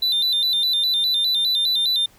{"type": "tone with vibrato", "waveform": "triangle", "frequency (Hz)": 3784, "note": "A#7", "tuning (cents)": 25, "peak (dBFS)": -16, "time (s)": [0.02, 2.06], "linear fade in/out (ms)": 5, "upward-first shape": "square", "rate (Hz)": 4.9, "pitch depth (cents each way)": 86, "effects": ["pink hiss -53 dBFS RMS until 2.18 s"]}